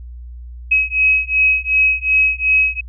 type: beating tone pair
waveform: sine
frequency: 2549 / 2551.7 Hz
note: D#7 / D#7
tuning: +41 / +43 cents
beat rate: 2.7 Hz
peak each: -15 dBFS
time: 0.71-2.81 s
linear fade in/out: 10 ms
effects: added 60 Hz sine -30 dBFS peak until 2.88 s